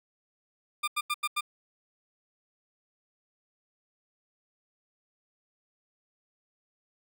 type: tone bursts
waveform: 20% pulse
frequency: 1200 Hz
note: D6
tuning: 37 cents sharp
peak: -22 dBFS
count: 5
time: 0.83-1.409 s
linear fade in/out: 10 ms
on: 47 ms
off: 86 ms
effects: none